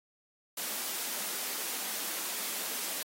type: high-pass noise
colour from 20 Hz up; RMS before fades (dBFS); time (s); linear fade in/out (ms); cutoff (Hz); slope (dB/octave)
white; -36; 0.57-3.03; 5; 190; 48
effects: AAC 48 kbps